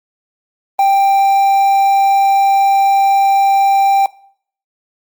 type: tone with quantisation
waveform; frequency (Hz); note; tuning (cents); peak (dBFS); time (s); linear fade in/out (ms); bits
triangle; 787; G5; +7; -6; 0.79-4.06; 2; 5
effects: noise-tail reverb RT60 0.6 s tail -22 dB re dry + Opus 32 kbps